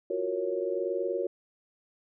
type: chord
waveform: sine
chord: Gb major seventh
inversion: third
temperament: equal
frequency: 349.2 / 370 / 466.2 / 554.4 Hz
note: F4 / Gb4 / Bb4 / Db5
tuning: 0 / 0 / 0 / 0 cents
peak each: -36 / -32 / -33 / -33 dBFS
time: 0.1-1.27 s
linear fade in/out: 5 ms
effects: none